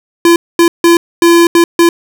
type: tone bursts at uneven times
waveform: square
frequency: 340 Hz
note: F4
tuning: 46 cents flat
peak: -4 dBFS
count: 6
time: 0.25-0.36 / 0.59-0.68 / 0.84-0.97 / 1.22-1.47 / 1.55-1.64 / 1.79-1.89 s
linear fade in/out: 2 ms
effects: none